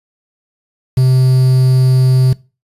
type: tone with quantisation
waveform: triangle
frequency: 129.3 Hz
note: C3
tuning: 20 cents flat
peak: -5 dBFS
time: 0.97-2.33 s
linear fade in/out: 5 ms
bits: 5
effects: noise-tail reverb RT60 0.3 s tail -21 dB re dry + resampled to 32000 Hz